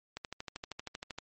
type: click train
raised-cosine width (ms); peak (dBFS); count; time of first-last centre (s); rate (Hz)
0.2; -22; 14; 0.17-1.186; 12.8
effects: MP3 32 kbps